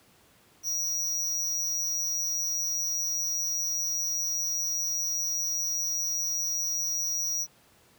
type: tone with amplitude modulation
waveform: square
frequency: 5760 Hz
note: F#8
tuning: 47 cents flat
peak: -24 dBFS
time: 0.63-7.47 s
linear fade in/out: 50 ms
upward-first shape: sine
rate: 175 Hz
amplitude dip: 80%
effects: pink hiss -60 dBFS RMS until 7.98 s + high-pass 80 Hz 12 dB/octave